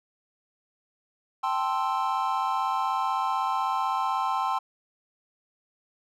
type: chord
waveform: triangle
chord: A minor seventh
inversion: third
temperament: equal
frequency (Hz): 784 / 880 / 1046.5 / 1318.5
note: G5 / A5 / C6 / E6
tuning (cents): 0 / 0 / 0 / 0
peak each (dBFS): -28 / -29 / -26 / -31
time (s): 1.43-4.59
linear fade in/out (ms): 10
effects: none